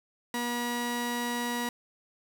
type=tone pair together; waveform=sawtooth; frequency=240.5 / 962 Hz; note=B3 / B5; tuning=-46 / -46 cents; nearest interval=2 octaves; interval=2400 cents; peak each=-28 dBFS; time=0.34-1.69 s; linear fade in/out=2 ms; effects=none